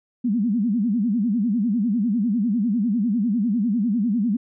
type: tone with vibrato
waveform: sine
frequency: 220 Hz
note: A3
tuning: in tune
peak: -18 dBFS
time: 0.24-4.37 s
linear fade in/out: 10 ms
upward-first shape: sine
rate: 10 Hz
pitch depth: 230 cents each way
effects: none